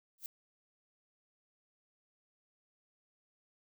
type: noise with exponential growth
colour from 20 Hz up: violet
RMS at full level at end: -37 dBFS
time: 0.18-0.26 s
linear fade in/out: 1 ms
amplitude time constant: 17 ms
effects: none